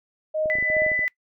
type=tone with tremolo; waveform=sine; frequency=622 Hz; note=D#5; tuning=1 cent flat; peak=-20 dBFS; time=0.34-1.05 s; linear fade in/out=10 ms; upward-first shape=sine; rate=2.7 Hz; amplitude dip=95%
type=clicks; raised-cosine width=2 ms; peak=-24 dBFS; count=10; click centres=0.458 / 0.554 / 0.586 / 0.626 / 0.701 / 0.767 / 0.82 / 0.864 / 0.917 / 0.992 s
type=tone; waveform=sine; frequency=1996 Hz; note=B6; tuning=18 cents sharp; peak=-21 dBFS; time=0.5-1.08 s; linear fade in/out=0 ms
effects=noise-tail reverb RT60 0.1 s tail -22 dB re dry